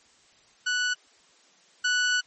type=tone pair in turn; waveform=sawtooth; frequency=1480 / 1480 Hz; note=F#6 / F#6; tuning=0 / 0 cents; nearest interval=unison; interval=0 cents; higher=neither; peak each=-20 / -18 dBFS; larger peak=second; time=0.66-0.94 / 1.84-2.21 s; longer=second; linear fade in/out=10 ms; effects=white hiss -59 dBFS RMS until 2.26 s + MP3 32 kbps